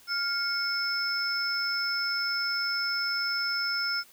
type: tone cluster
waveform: sine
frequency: 1401 / 2190 / 5260 Hz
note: F6 / C#7 / E8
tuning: +5 / -22 / -5 cents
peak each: -30 / -38 / -29 dBFS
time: 0.07-4.04 s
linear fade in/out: 50 ms
effects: white hiss -56 dBFS RMS until 4.12 s